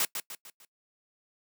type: noise with echo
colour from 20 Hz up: white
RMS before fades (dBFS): -27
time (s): 0-0.05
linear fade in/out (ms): 2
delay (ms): 150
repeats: 4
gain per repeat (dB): -7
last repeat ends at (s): 0.65
effects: noise-tail reverb RT60 0.1 s tail -21 dB re dry + high-pass 200 Hz 12 dB/octave